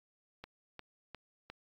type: click train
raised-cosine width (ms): 0.3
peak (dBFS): -29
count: 4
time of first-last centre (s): 0.44-1.5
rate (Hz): 2.83
effects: AAC 32 kbps